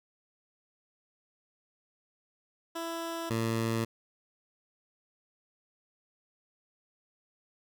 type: tone pair in turn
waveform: 15% pulse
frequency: 332.5 / 113.68 Hz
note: E4 / A#2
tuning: +15 / -43 cents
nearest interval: octave + perfect fifth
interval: 1858 cents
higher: first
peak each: -28 / -22 dBFS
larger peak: second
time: 2.75-3.3 / 3.3-3.85 s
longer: neither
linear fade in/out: 10 ms
effects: none